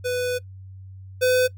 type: tone pair in turn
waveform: square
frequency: 496.4 / 505.4 Hz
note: B4 / B4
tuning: +9 / +40 cents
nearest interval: unison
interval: 31 cents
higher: second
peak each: -23 / -17 dBFS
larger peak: second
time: 0.04-0.39 / 1.21-1.48 s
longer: first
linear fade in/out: 20 ms
effects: noise-tail reverb RT60 0.1 s tail -21 dB re dry + added 95 Hz sine -38 dBFS peak until 1.57 s